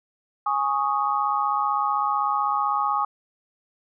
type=chord; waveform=sine; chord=Ab suspended fourth; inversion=none; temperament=equal; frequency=830.6 / 1108.7 / 1244.5 Hz; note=Ab5 / Db6 / Eb6; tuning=0 / 0 / 0 cents; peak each=-25 dBFS; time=0.46-3.05 s; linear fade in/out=5 ms; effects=none